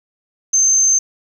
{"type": "tone", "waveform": "sine", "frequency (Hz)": 6272, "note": "G8", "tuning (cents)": 0, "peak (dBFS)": -10, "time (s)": [0.53, 0.99], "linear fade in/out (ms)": 10, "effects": ["8-bit"]}